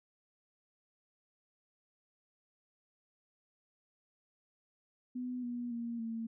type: tone with pitch steps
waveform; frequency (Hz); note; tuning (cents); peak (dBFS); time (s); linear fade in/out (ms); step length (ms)
sine; 249.7 / 241.9 / 234.3 / 227; B3 / B3 / A#3 / A#3; +19 / -36 / +9 / -46; -36; 5.15-6.27; 10; 280
effects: none